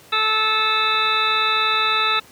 harmonic tone with a mistuned harmonic, 436.2 Hz, A4, 15 cents flat, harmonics 1 / 2 / 3 / 4 / 5 / 6 / 8 / 9, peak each -32 / -29 / -20 / -28 / -31 / -23 / -24 / -25 dBFS, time 0.12-2.2 s, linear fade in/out 10 ms, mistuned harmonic 8, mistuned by +47 cents, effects pink hiss -47 dBFS RMS until 2.31 s + high-pass 100 Hz 12 dB/octave

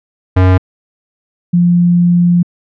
square / sine tone pair in turn, 92.5 / 174.62 Hz, F#2 / F3, 0 / 0 cents, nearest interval major seventh, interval 1100 cents, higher second, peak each -6 dBFS, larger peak neither, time 0.36-0.58 / 1.53-2.43 s, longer second, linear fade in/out 10 ms, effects low-pass 2000 Hz 12 dB/octave

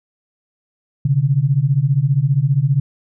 sine beating tone pair, 129.8 / 144.8 Hz, C3 / D3, -13 / -24 cents, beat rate 15 Hz, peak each -16 / -15 dBFS, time 1.05-2.8 s, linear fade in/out 5 ms, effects none

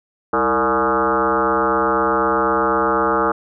sine tone with frequency modulation, 840 Hz, G#5, 19 cents sharp, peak -14 dBFS, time 0.33-3.32 s, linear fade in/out 5 ms, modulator 128 Hz, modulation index 4.3, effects none

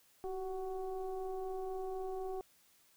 sine tone with frequency modulation, 380 Hz, F#4, 46 cents sharp, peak -37 dBFS, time 0.24-2.41 s, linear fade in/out 0 ms, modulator 368 Hz, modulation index 0.94, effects white hiss -68 dBFS RMS until 2.96 s

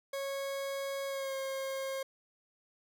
40% pulse tone with pitch glide, 550 to 536.8 Hz, C#5 to C5, -14 to +44 cents, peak -34 dBFS, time 0.13-2.03 s, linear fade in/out 5 ms, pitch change -42 cents, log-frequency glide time 1.07-1.35 s, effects none

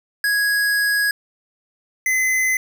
square tone pair in turn, 1661.2 / 2039 Hz, G#6 / C7, 0 / -45 cents, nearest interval major third, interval 355 cents, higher second, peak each -17 dBFS, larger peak neither, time 0.24-1.11 / 2.06-2.57 s, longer first, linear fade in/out 2 ms, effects none

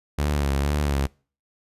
sawtooth tone with vibrato, 71.4 Hz, D2, 48 cents flat, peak -17 dBFS, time 0.18-1.07 s, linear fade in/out 10 ms, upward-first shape sine, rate 2.1 Hz, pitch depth 64 cents each way, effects noise-tail reverb RT60 0.4 s tail -25 dB re dry + resampled to 32000 Hz

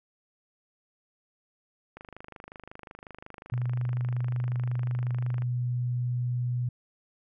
click train, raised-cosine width 0.5 ms, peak -28 dBFS, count 89, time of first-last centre 1.97-5.421 s, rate 25.5 Hz
sine tone, 122.9 Hz, B2, 8 cents flat, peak -26 dBFS, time 3.52-6.69 s, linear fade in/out 5 ms
effects none

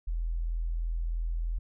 sine tone, 41.57 Hz, E1, 15 cents sharp, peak -28 dBFS, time 0.07-1.59 s, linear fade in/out 10 ms, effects none

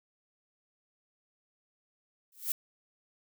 violet noise with exponential growth, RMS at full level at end -27 dBFS, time 2.32-2.52 s, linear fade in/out 2 ms, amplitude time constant 43 ms, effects none

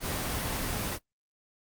pink noise, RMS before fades -32 dBFS, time 0-0.99 s, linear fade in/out 50 ms, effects noise-tail reverb RT60 0.1 s tail -19 dB re dry + Opus 24 kbps

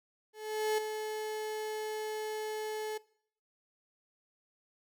35% pulse tone with ADSR envelope, 430.7 Hz, A4, 37 cents flat, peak -26 dBFS, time 0.33-2.98 s, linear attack 450 ms, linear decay 7 ms, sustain -8 dB, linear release 9 ms, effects noise-tail reverb RT60 0.6 s tail -21 dB re dry

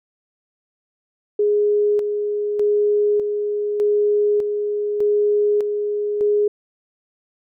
sine tone with tremolo, 415.3 Hz, G#4, in tune, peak -14 dBFS, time 1.39-6.48 s, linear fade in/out 5 ms, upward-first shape square, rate 0.83 Hz, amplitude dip 45%, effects none

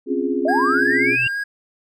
sine chord, Db major seventh, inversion third, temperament equal, 261.6 / 277.2 / 349.2 / 415.3 Hz, C4 / Db4 / F4 / Ab4, 0 / 0 / 0 / 0 cents, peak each -24 dBFS, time 0.06-1.17 s, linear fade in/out 50 ms
triangle tone with exponential growth, 123.47 Hz, B2, in tune, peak -26 dBFS, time 0.16-1.27 s, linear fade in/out 0 ms, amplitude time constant 240 ms
sine linear sweep, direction up, 584 to 2809 Hz, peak -17 dBFS, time 0.45-1.28 s, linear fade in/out 5 ms
triangle tone with vibrato, 1622 Hz, G#6, 41 cents flat, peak -20 dBFS, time 0.48-1.44 s, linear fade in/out 10 ms, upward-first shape sine, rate 3.5 Hz, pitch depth 23 cents each way
effects none

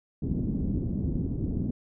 white low-pass noise, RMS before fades -29 dBFS, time 0.22-1.71 s, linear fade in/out 5 ms, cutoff 260 Hz, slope 24 dB/octave, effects none

